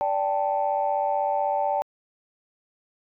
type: chord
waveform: sine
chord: D suspended fourth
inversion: none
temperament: equal with one note detuned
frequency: 583.3 / 784 / 880 Hz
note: D5 / G5 / A5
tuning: -12 / 0 / 0 cents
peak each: -26 / -25 / -26 dBFS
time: 0.01-1.82 s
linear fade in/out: 0 ms
effects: tanh soft clip ceiling -13 dBFS